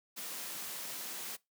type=high-pass noise; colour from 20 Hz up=white; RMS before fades=-42 dBFS; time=0.16-1.37 s; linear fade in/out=20 ms; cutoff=140 Hz; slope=96 dB/octave; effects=noise-tail reverb RT60 0.2 s tail -22 dB re dry